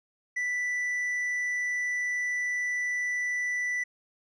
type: tone with hard clipping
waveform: triangle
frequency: 1975.5 Hz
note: B6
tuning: in tune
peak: -28 dBFS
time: 0.36-3.84 s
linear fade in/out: 10 ms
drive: 6 dB
effects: resampled to 22050 Hz